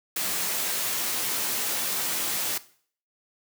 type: noise with comb filter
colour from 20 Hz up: white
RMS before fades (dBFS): -28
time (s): 0.16-2.58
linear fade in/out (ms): 5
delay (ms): 16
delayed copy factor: +0.55
effects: noise-tail reverb RT60 0.5 s tail -17 dB re dry + high-pass 150 Hz 12 dB/octave